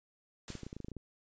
white noise with exponential decay, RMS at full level -43 dBFS, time 0.48-0.91 s, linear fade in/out 1 ms, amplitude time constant 93 ms
clicks, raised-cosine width 3 ms, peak -30 dBFS, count 11, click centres 0.503 / 0.553 / 0.633 / 0.666 / 0.729 / 0.766 / 0.803 / 0.846 / 0.884 / 0.917 / 0.967 s
effects resampled to 16000 Hz

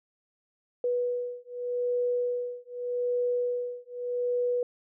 sine beating tone pair, 489.2 / 490.03 Hz, B4 / B4, -16 / -14 cents, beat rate 0.83 Hz, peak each -30 dBFS, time 0.84-4.63 s, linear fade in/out 2 ms, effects none

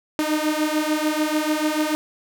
sawtooth beating tone pair, 303.2 / 310 Hz, D#4 / D#4, -45 / -6 cents, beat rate 6.8 Hz, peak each -19 dBFS, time 0.19-1.95 s, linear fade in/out 0 ms, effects none

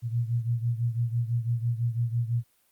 sine beating tone pair, 116.5 / 122.5 Hz, A#2 / B2, -1 / -14 cents, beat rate 6 Hz, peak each -26 / -30 dBFS, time 0.02-2.44 s, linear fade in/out 50 ms, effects white hiss -67 dBFS RMS until 2.71 s + Opus 48 kbps

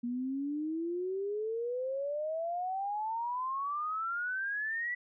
sine exponential sweep, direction up, 236.5 to 1975.5 Hz, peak -32 dBFS, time 0.03-4.95 s, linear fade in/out 10 ms, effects none

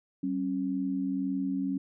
sine tone pair together, 191.6 / 273.5 Hz, G3 / C#4, -39 / -23 cents, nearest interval tritone, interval 616 cents, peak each -33 / -29 dBFS, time 0.23-1.78 s, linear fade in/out 5 ms, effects none

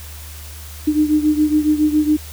sine beating tone pair, 301.5 / 308.7 Hz, D4 / D#4, +46 / -14 cents, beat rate 7.2 Hz, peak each -14 / -18 dBFS, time 0.87-2.17 s, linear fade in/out 10 ms, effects added 76 Hz sine -33 dBFS peak until 2.32 s + white hiss -38 dBFS RMS until 2.32 s

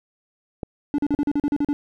clicks, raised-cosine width 2 ms, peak -15 dBFS, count 2, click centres 0.632 / 1.141 s
triangle tone bursts, 290 Hz, D4, 22 cents flat, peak -16 dBFS, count 10, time 0.94-1.73 s, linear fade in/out 0 ms, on 43 ms, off 40 ms
effects none

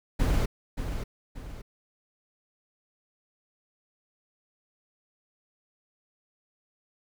brown noise with echo, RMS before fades -24 dBFS, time 0.19-0.46 s, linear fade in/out 10 ms, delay 580 ms, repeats 2, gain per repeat -8 dB, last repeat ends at 1.62 s, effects none

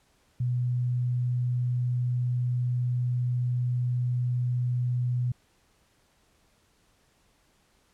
sine tone, 123.4 Hz, B2, 1 cent flat, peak -24 dBFS, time 0.4-5.32 s, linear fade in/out 5 ms, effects pink hiss -66 dBFS RMS until 7.93 s + low-pass 11000 Hz 12 dB/octave

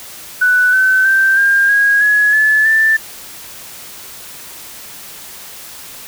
sine tone with pitch steps, 1488 / 1525.4 / 1563.8 / 1603.1 / 1643.4 / 1684.8 / 1727.1 / 1770.6 Hz, F#6 / G6 / G6 / G6 / G#6 / G#6 / A6 / A6, +9 / -48 / -5 / +38 / -19 / +24 / -33 / +10 cents, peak -8 dBFS, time 0.41-2.97 s, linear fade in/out 10 ms, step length 320 ms, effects white hiss -33 dBFS RMS until 6.07 s

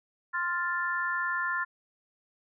sine chord, F major, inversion second, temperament equal, 1046.5 / 1396.9 / 1760 Hz, C6 / F6 / A6, 0 / 0 / 0 cents, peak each -33 / -32 / -31 dBFS, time 0.33-1.65 s, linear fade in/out 20 ms, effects none

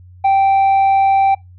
sine tone with tanh clipping, 781 Hz, G5, 7 cents flat, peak -10 dBFS, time 0.24-1.35 s, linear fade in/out 10 ms, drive 3 dB, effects noise-tail reverb RT60 0.2 s tail -23 dB re dry + added 90 Hz sine -38 dBFS peak until 1.58 s

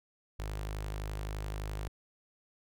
sawtooth tone with notch filter, 51.7 Hz, G#1, 7 cents flat, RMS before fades -38 dBFS, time 0.39-1.88 s, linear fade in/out 5 ms, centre 230 Hz, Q 1.4, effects none

